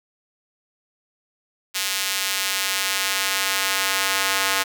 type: tone with high-pass filter sweep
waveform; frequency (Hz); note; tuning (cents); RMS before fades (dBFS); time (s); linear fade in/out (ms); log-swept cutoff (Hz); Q
square; 96.8; G2; -21; -23; 1.74-4.64; 20; 2800 to 1300; 0.72
effects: none